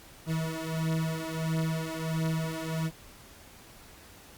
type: beating tone pair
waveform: 40% pulse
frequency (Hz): 160.1 / 161.6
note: D#3 / E3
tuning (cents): +50 / -34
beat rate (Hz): 1.5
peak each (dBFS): -31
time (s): 0.26-2.91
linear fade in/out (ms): 50
effects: pink hiss -52 dBFS RMS until 4.37 s + Opus 48 kbps